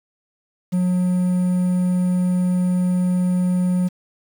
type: tone with quantisation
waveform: triangle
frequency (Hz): 180.8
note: F#3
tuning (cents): -40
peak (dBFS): -14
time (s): 0.72-3.89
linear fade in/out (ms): 20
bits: 7
effects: none